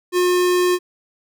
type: tone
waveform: square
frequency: 359.1 Hz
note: F4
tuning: 48 cents sharp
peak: -15 dBFS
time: 0.12-0.79 s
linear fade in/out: 50 ms
effects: none